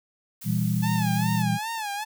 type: noise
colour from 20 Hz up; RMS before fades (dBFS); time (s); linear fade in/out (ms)
blue; -40; 0.41-1.43; 10
type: chord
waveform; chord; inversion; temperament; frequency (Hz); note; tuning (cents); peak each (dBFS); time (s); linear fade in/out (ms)
sine; E diminished; second; just; 118.67 / 164.81 / 197.78; Bb2 / E3 / G3; +31 / 0 / +16; -26; 0.44-1.59; 50
type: tone with vibrato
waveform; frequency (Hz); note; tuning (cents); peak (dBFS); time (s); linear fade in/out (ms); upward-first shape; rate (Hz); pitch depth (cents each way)
sawtooth; 859; A5; -42; -25; 0.82-2.05; 20; sine; 2.5; 120
effects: none